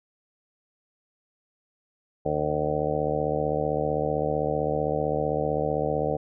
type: harmonic tone with a mistuned harmonic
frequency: 75.6 Hz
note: D#2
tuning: 49 cents flat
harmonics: 1 / 2 / 3 / 4 / 5 / 6 / 7 / 8 / 9 / 10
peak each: -39 / -32 / -38 / -34 / -41 / -29 / -29 / -31 / -40 / -32 dBFS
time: 2.25-6.17 s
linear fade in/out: 10 ms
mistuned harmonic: 1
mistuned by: +33 cents
effects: none